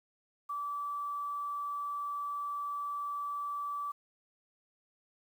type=tone with quantisation; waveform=sine; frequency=1157 Hz; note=D6; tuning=26 cents flat; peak=-34 dBFS; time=0.49-3.92 s; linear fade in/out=10 ms; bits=10; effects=none